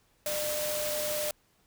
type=tone in noise; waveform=sine; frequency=600 Hz; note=D5; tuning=37 cents sharp; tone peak=-32 dBFS; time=0.26-1.31 s; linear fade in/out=2 ms; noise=white; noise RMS=-34 dBFS; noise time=0.26-1.31 s; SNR=-1 dB; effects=pink hiss -68 dBFS RMS until 1.66 s